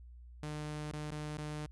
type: tone with dropouts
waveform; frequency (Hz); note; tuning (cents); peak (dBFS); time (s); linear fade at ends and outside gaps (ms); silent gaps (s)
sawtooth; 150.8; D3; +46; -35; 0.43-1.66; 0; 0.912-0.934 / 1.106-1.118 / 1.372-1.383
effects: added 60 Hz sine -50 dBFS peak until 1.71 s + resampled to 24000 Hz